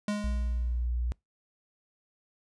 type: tone with exponential decay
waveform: square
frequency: 207.7 Hz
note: G#3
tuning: in tune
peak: -27 dBFS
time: 0.08-0.87 s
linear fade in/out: 2 ms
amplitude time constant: 170 ms
type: tone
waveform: sine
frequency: 59.9 Hz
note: A#1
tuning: 48 cents sharp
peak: -27 dBFS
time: 0.24-1.12 s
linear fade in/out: 0 ms
effects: noise-tail reverb RT60 0.2 s tail -26 dB re dry + resampled to 22050 Hz